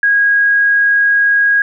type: tone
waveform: sine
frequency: 1643 Hz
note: G#6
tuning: 19 cents flat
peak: -8 dBFS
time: 0.03-1.62 s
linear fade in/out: 2 ms
effects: none